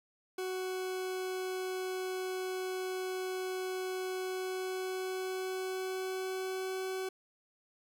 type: tone with pitch glide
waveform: 40% pulse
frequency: 372.1 to 377.3 Hz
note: F#4 to F#4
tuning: +10 to +34 cents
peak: -34 dBFS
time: 0.38-7.09 s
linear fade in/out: 5 ms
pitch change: +24 cents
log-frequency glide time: 4.15-6.82 s
effects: 11-bit